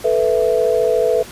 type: chord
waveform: sine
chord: A suspended second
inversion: none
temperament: equal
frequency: 440 / 493.9 / 659.3 Hz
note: A4 / B4 / E5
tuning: 0 / 0 / 0 cents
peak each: -17 / -16 / -19 dBFS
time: 0.04-1.23 s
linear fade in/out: 10 ms
effects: pink hiss -36 dBFS RMS until 1.31 s + resampled to 32000 Hz